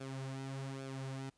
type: tone with flanger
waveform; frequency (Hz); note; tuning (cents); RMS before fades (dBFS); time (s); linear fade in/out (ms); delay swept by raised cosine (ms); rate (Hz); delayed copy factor
sawtooth; 134.4; C3; +47; -43; 0-1.3; 10; 1 to 5.7; 1.2; -0.65
effects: pink hiss -75 dBFS RMS until 1.37 s + resampled to 22050 Hz